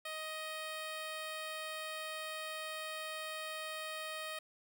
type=tone; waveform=10% pulse; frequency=626 Hz; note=D#5; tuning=10 cents sharp; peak=-32 dBFS; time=0.05-4.39 s; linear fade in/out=5 ms; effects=none